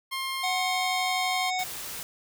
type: tone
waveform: 15% pulse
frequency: 1064 Hz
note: C6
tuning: 29 cents sharp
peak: -23 dBFS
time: 0.11-1.51 s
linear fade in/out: 20 ms
type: harmonic tone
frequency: 740 Hz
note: F#5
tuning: in tune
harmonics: 1 / 3 / 5 / 7 / 9 / 10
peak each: -28 / -32 / -36 / -40 / -43 / -43 dBFS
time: 0.43-1.64 s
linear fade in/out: 10 ms
type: noise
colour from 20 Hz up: white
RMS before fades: -37 dBFS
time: 1.59-2.03 s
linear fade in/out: 0 ms
effects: none